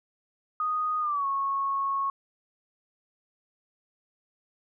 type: tone with pitch glide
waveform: sine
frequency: 1241 to 1099.2 Hz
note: D#6 to C#6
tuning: -5 to -15 cents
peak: -25 dBFS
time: 0.6-2.1 s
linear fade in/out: 2 ms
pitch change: -210 cents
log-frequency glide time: 1-1.26 s
effects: none